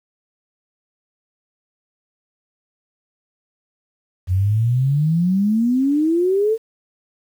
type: exponential sweep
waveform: sine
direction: up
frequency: 88.5 to 457.5 Hz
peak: -14 dBFS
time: 4.27-6.58 s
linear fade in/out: 50 ms
effects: 8-bit